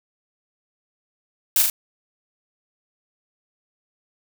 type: noise with echo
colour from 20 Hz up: blue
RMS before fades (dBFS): -17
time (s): 1.56-1.62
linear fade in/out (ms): 2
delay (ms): 40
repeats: 2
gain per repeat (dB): -3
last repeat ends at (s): 1.7
effects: none